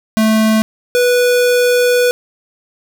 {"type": "tone pair in turn", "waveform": "square", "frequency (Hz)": [218.8, 491.2], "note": ["A3", "B4"], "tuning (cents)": [-9, -9], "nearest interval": "octave + major second", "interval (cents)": 1400, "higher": "second", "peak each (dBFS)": -10, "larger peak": "neither", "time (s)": [[0.17, 0.62], [0.95, 2.11]], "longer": "second", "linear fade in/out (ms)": 0, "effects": []}